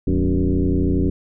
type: tone with frequency modulation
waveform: sine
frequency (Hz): 105.2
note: G#2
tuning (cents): +23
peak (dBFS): -15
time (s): 0.07-1.1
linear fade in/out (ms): 5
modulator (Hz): 89.1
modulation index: 3
effects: none